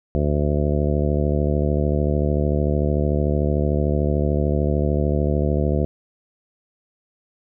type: harmonic tone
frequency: 73.42 Hz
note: D2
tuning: in tune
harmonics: 1 / 2 / 3 / 4 / 5 / 6 / 7 / 8 / 9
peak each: -21 / -23 / -26 / -30 / -27 / -31 / -28 / -35 / -31 dBFS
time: 0.15-5.85 s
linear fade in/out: 0 ms
effects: none